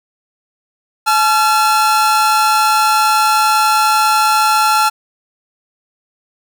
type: tone pair together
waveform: 45% pulse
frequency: 859.9 / 1365 Hz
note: A5 / F6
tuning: -40 / -40 cents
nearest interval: minor sixth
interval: 800 cents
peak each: -13 dBFS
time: 1.06-4.9 s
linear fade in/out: 20 ms
effects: none